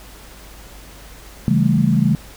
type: chord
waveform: sine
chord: A dominant seventh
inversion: first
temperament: just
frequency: 137.5 / 165 / 198 / 220 Hz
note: C#3 / E3 / G3 / A3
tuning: -14 / +2 / +18 / 0 cents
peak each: -18 dBFS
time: 1.48-2.15 s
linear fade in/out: 0 ms
effects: added 50 Hz sine -41 dBFS peak until 2.36 s + pink hiss -42 dBFS RMS until 2.36 s